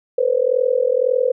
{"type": "tone with amplitude modulation", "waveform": "sine", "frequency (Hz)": 505, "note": "B4", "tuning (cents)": 39, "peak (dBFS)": -10, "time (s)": [0.18, 1.32], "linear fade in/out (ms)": 5, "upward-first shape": "sine", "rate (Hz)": 41.9, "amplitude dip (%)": 95, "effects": []}